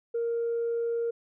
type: tone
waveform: sine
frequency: 466.2 Hz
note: A#4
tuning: in tune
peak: -25 dBFS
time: 0.14-1.11 s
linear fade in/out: 10 ms
effects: tanh soft clip ceiling -23 dBFS